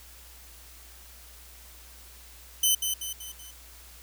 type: tone with echo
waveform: 10% pulse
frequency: 3040 Hz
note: F#7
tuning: 46 cents sharp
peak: -12 dBFS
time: 2.63-2.75 s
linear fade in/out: 5 ms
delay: 190 ms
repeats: 4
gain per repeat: -6 dB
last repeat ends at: 3.51 s
effects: added 60 Hz sine -51 dBFS peak until 4.02 s + white hiss -51 dBFS RMS until 4.02 s